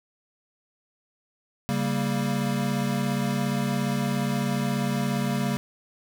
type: chord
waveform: square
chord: G diminished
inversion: second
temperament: equal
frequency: 138.59 / 196 / 233.1 Hz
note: Db3 / G3 / Bb3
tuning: 0 / 0 / 0 cents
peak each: -29 dBFS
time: 1.69-5.57 s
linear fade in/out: 0 ms
effects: none